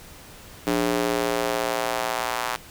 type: tone with high-pass filter sweep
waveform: square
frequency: 59 Hz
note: A#1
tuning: 22 cents sharp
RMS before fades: -25 dBFS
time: 0.67-2.56 s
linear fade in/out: 0 ms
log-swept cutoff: 290 to 970 Hz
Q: 1.5
effects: pink hiss -45 dBFS RMS until 2.7 s